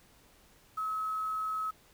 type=tone with quantisation; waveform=sine; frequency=1285 Hz; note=E6; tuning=45 cents flat; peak=-31 dBFS; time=0.77-1.71 s; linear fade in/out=10 ms; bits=9; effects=pink hiss -62 dBFS RMS until 1.93 s